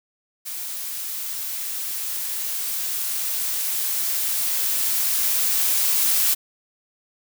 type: noise with level ramp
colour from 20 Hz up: blue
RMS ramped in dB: -31 to -19 dBFS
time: 0.45-6.35 s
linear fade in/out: 20 ms
effects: none